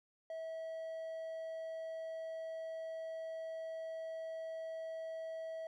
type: tone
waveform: triangle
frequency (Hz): 648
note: E5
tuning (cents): -30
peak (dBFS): -39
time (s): 0.3-5.67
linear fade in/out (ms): 2
effects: none